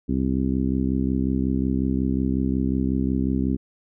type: harmonic tone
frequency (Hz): 65.5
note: C2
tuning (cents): +2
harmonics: 1 / 2 / 3 / 4 / 5 / 6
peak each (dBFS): -27 / -30 / -25 / -24 / -31 / -35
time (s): 0.08-3.57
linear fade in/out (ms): 20
effects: none